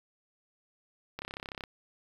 click train, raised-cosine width 0.3 ms, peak -22 dBFS, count 16, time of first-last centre 1.19-1.638 s, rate 33.5 Hz, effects 8-bit

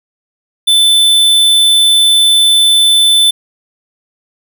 square tone, 3520 Hz, A7, in tune, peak -6 dBFS, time 0.67-3.31 s, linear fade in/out 10 ms, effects none

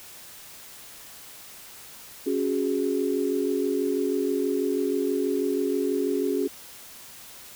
sine chord, C# suspended fourth, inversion none, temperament just, 277.2 / 369.6 / 415.8 Hz, C#4 / F#4 / G#4, 0 / -2 / +2 cents, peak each -27 dBFS, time 2.26-6.48 s, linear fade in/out 10 ms, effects white hiss -45 dBFS RMS until 7.55 s

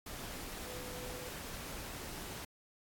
sine tone in noise, 499.4 Hz, B4, 19 cents sharp, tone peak -48 dBFS, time 0.66-1.29 s, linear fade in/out 5 ms, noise pink, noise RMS -45 dBFS, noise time 0.06-2.45 s, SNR -6 dB, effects AAC 64 kbps

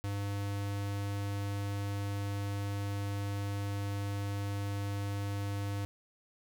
square tone, 100.6 Hz, G2, 45 cents sharp, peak -34 dBFS, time 0.04-5.85 s, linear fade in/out 0 ms, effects 12-bit

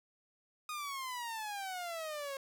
sawtooth exponential sweep, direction down, 1244.5 to 539 Hz, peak -35 dBFS, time 0.69-2.37 s, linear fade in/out 2 ms, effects none

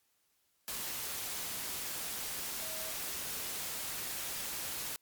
sine tone in noise, 637 Hz, D#5, 41 cents sharp, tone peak -48 dBFS, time 2.62-2.91 s, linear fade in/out 0 ms, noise white, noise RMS -39 dBFS, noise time 0.68-4.96 s, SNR -12 dB, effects white hiss -75 dBFS RMS until 5.01 s + MP3 96 kbps

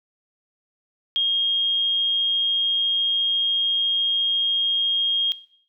sine tone, 3243 Hz, G#7, 42 cents flat, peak -18 dBFS, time 1.16-5.32 s, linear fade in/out 0 ms, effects noise-tail reverb RT60 0.6 s tail -19 dB re dry

